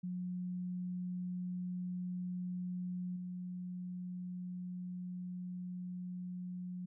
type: tone with level steps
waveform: sine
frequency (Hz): 180.3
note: F#3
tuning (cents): -45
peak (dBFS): -37 / -40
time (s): 0.03-6.86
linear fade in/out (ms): 10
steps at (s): 3.16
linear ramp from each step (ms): 5
effects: none